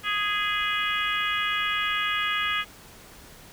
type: harmonic tone with a mistuned harmonic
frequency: 415.3 Hz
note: G#4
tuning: in tune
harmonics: 3 / 4 / 5 / 6 / 7 / 8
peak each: -29 / -30 / -31 / -32 / -32 / -33 dBFS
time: 0.03-2.65 s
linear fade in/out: 50 ms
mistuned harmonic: 5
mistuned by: -17 cents
effects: pink hiss -48 dBFS RMS until 3.52 s

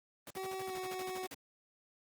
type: noise bursts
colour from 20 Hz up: pink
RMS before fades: -46 dBFS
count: 14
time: 0.27-1.344 s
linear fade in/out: 2 ms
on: 34 ms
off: 46 ms
type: tone with pitch glide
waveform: 25% pulse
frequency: 379.8 to 372.2 Hz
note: F#4 to F#4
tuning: +45 to +10 cents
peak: -35 dBFS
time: 0.36-1.27 s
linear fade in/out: 10 ms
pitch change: -35 cents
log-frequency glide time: 0.65-0.76 s
effects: high-pass 150 Hz 12 dB/octave + Opus 24 kbps

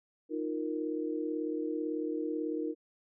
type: chord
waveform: sine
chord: Eb suspended second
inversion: none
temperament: equal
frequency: 311.1 / 349.2 / 466.2 Hz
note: Eb4 / F4 / Bb4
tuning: 0 / 0 / 0 cents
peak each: -34 / -38 / -37 dBFS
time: 0.29-2.75 s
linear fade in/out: 50 ms
effects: none

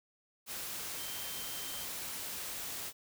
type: tone in noise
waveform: sine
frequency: 3136 Hz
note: G7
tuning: in tune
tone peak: -48 dBFS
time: 0.96-1.88 s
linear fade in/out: 50 ms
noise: white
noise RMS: -41 dBFS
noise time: 0.46-2.93 s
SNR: -10 dB
effects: none

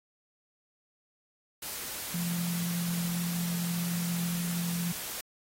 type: tone in noise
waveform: sine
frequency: 172.7 Hz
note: F3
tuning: 19 cents flat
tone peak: -30 dBFS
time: 2.14-4.92 s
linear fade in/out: 5 ms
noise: white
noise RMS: -38 dBFS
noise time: 1.62-5.21 s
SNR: +5 dB
effects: AAC 48 kbps

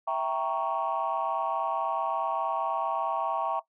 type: chord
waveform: sine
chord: E diminished seventh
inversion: none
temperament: equal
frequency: 659.3 / 784 / 932.3 / 1108.7 Hz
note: E5 / G5 / Bb5 / Db6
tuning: 0 / 0 / 0 / 0 cents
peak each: -31 dBFS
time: 0.07-3.6 s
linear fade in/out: 10 ms
effects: noise-tail reverb RT60 0.1 s tail -17 dB re dry + tanh soft clip ceiling -19 dBFS

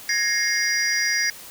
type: tone cluster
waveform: sine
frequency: 1673 / 1851 / 2128 / 4861 / 5730 Hz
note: G#6 / A#6 / C7 / D#8 / F8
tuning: +12 / -13 / +29 / -41 / +44 cents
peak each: -26 dBFS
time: 0.09-1.3 s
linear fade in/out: 2 ms
effects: white hiss -41 dBFS RMS until 1.5 s

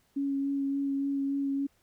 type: tone with vibrato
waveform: sine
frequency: 277.2 Hz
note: C#4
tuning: in tune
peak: -27 dBFS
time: 0.16-1.67 s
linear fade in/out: 10 ms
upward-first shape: sine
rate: 3.5 Hz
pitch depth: 13 cents each way
effects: pink hiss -69 dBFS RMS until 1.82 s

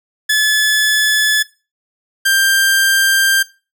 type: tone pair in turn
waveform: sawtooth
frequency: 1721 / 1584.3 Hz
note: A6 / G6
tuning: -39 / +18 cents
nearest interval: minor second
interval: 143 cents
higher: first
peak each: -7 dBFS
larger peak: neither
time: 0.29-1.43 / 2.25-3.43 s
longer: second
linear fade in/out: 10 ms
effects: noise-tail reverb RT60 0.3 s tail -19 dB re dry

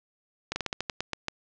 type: slowing click train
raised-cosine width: 0.2 ms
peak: -12 dBFS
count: 10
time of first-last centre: 0.52-1.283 s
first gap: 40 ms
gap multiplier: 1.18
effects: low-pass 7000 Hz 12 dB/octave

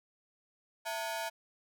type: ring-modulated tone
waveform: sawtooth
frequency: 784 Hz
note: G5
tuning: in tune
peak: -28 dBFS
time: 0.85-1.3 s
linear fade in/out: 20 ms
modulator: 121 Hz
effects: none

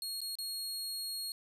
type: tone with dropouts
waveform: sawtooth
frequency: 4296 Hz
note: C8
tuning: 45 cents sharp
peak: -34 dBFS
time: 0.02-1.32 s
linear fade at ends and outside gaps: 1 ms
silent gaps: 0.206-0.215 / 0.354-0.386 s
effects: resampled to 32000 Hz

